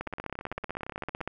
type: two click trains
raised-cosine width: 0.5 ms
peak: -24 / -18 dBFS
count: 21 / 21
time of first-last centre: 0.07-1.206 / 0.01-1.276 s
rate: 17.6 / 15.8 Hz
effects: none